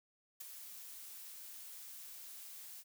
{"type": "noise with ADSR envelope", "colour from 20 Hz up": "blue", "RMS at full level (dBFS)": -44, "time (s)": [0.4, 2.84], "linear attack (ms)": 10, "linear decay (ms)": 11, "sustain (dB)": -7, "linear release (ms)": 45, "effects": []}